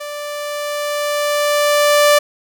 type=tone with level ramp; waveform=sawtooth; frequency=587.3 Hz; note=D5; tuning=in tune; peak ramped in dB=-22 to -4 dBFS; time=0-2.19 s; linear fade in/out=10 ms; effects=none